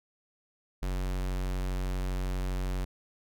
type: tone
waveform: square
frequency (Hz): 46.25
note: F#1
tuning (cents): 0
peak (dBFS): -30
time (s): 0.82-2.85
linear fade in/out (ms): 10
effects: none

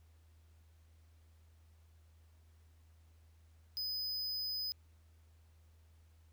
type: tone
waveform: square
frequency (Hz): 5010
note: D#8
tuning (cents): +11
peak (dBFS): -37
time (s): 3.77-4.72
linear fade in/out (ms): 0
effects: added 80 Hz sine -61 dBFS peak until 6.32 s + pink hiss -75 dBFS RMS until 6.32 s

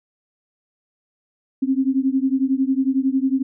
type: beating tone pair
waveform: sine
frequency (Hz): 261.6 / 272.6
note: C4 / C#4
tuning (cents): 0 / -29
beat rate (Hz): 11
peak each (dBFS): -19 / -20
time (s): 1.62-3.43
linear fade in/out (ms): 10
effects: none

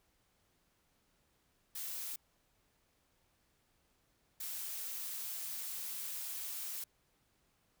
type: noise bursts at uneven times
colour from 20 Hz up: blue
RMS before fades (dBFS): -42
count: 2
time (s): 1.75-2.16 / 4.4-6.84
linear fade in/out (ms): 5
effects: pink hiss -75 dBFS RMS until 7.8 s

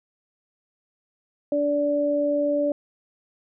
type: tone pair together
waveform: sine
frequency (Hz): 290.5 / 581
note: D4 / D5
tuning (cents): -19 / -19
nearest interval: octave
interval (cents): 1200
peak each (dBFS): -25 / -21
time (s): 1.52-2.72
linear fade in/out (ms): 2
effects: none

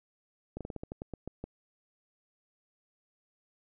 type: slowing click train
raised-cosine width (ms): 2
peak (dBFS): -25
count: 11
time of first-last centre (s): 0.57-1.44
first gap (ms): 37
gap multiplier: 1.18
effects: none

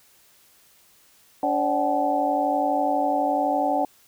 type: tone cluster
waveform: sine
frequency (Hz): 287.5 / 537 / 589 / 753 / 854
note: D4 / C5 / D5 / F#5 / G#5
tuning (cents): -37 / +45 / +5 / +30 / +48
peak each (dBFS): -27 / -30 / -27 / -23 / -28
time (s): 1.43-3.85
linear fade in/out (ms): 2
effects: white hiss -57 dBFS RMS until 4.07 s

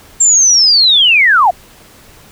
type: linear sweep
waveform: sine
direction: down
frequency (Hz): 7459 to 650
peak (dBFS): -5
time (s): 0.2-1.51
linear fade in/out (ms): 10
effects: pink hiss -41 dBFS RMS until 2.31 s

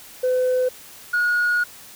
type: tone pair in turn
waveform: sine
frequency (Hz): 507 / 1446.1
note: B4 / F#6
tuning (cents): +45 / -40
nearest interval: octave + tritone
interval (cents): 1815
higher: second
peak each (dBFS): -15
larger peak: neither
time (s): 0.23-0.69 / 1.13-1.64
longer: second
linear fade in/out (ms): 10
effects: tanh soft clip ceiling -15 dBFS + white hiss -43 dBFS RMS until 1.95 s

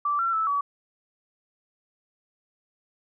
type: tone with pitch steps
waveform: sine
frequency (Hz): 1165 / 1357 / 1312 / 1139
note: D6 / E6 / E6 / C#6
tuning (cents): -14 / +50 / -9 / +47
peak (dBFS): -22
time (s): 0.05-0.61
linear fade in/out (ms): 5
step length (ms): 140
effects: none

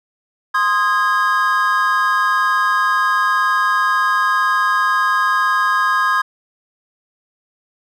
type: chord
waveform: triangle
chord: Ab major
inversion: first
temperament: equal with one note detuned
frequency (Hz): 1046.5 / 1244.5 / 1638.3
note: C6 / Eb6 / Ab6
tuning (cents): 0 / 0 / -24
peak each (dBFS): -16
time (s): 0.54-6.22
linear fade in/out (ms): 10
effects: none

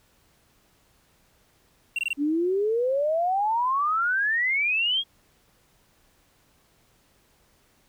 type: tone bursts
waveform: triangle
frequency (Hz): 2749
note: F7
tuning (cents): -28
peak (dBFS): -22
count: 4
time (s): 1.96-2.131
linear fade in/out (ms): 2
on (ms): 27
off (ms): 21
type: exponential sweep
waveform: sine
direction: up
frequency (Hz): 278.5 to 3322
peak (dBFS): -21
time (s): 2.17-5.04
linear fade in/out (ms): 50
effects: pink hiss -63 dBFS RMS until 7.88 s

